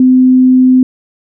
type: tone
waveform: sine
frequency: 256.1 Hz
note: C4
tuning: 37 cents flat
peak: -3 dBFS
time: 0-0.83 s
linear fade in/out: 2 ms
effects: none